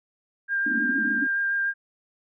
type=tone with vibrato; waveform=sine; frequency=1600 Hz; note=G6; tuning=35 cents sharp; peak=-22 dBFS; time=0.48-1.74 s; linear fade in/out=50 ms; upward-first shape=sine; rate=6.8 Hz; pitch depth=12 cents each way
type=band-pass noise; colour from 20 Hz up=white; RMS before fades=-30 dBFS; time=0.66-1.27 s; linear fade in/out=5 ms; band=210 to 310 Hz; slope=96 dB/octave
effects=none